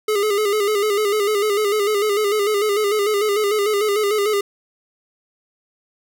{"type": "tone with vibrato", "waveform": "square", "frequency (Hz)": 415.3, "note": "G#4", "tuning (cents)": 0, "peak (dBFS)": -17, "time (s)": [0.08, 4.41], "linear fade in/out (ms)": 5, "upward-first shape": "square", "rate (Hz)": 6.7, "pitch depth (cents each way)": 55, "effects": []}